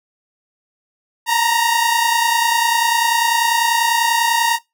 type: tone pair together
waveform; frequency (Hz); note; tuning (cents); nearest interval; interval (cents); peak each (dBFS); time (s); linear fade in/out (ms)
sawtooth; 917 / 947.1; A#5 / A#5; -29 / +27; minor second; 56; -13; 1.26-4.59; 50
effects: noise-tail reverb RT60 0.2 s tail -20 dB re dry